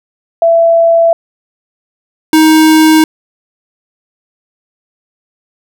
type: tone pair in turn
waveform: sine / square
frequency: 668 / 314.6 Hz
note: E5 / D#4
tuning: +23 / +19 cents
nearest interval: octave + minor second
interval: 1304 cents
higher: first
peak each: -4 dBFS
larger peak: neither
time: 0.42-1.13 / 2.33-3.04 s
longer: neither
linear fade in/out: 2 ms
effects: none